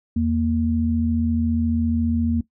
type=tone pair together; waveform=sine; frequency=82.41 / 232.8 Hz; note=E2 / A#3; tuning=0 / -2 cents; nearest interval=octave + tritone; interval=1798 cents; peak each=-23 / -19 dBFS; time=0.16-2.41 s; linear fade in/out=5 ms; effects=noise-tail reverb RT60 0.1 s tail -17 dB re dry